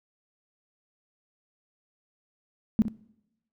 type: tone with echo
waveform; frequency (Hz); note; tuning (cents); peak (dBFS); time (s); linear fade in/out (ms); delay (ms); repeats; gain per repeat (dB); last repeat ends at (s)
sine; 218.7; A3; -10; -16; 2.79-2.82; 0; 62; 1; -10; 2.882
effects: noise-tail reverb RT60 0.9 s tail -22 dB re dry